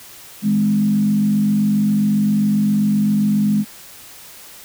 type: tone with frequency modulation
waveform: sine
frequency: 207.7 Hz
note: G#3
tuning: in tune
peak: -13 dBFS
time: 0.42-3.65 s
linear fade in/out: 50 ms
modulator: 47.5 Hz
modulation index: 0.6
effects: white hiss -40 dBFS RMS until 4.64 s